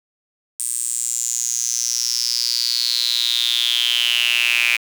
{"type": "tone with high-pass filter sweep", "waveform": "square", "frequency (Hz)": 60, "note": "B1", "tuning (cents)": -49, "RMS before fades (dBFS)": -20, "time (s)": [0.59, 4.77], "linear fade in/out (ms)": 10, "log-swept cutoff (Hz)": [8700, 2400], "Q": 8.4, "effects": ["7-bit"]}